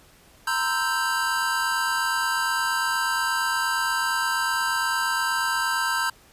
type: chord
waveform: square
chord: C dominant seventh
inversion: third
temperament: equal with one note detuned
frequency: 932.3 / 1020.8 / 1318.5 / 1568 Hz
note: Bb5 / C6 / E6 / G6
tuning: 0 / -43 / 0 / 0 cents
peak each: -30 / -31 / -30 / -26 dBFS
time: 0.47-6.1 s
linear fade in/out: 5 ms
effects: pink hiss -54 dBFS RMS until 6.32 s + resampled to 32000 Hz